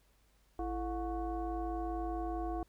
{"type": "tone with frequency modulation", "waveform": "sine", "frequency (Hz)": 334.6, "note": "E4", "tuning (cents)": 26, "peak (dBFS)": -34, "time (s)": [0.59, 2.63], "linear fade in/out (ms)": 2, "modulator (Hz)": 387, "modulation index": 1.3, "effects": ["added 50 Hz sine -68 dBFS peak until 2.68 s", "pink hiss -72 dBFS RMS until 2.68 s"]}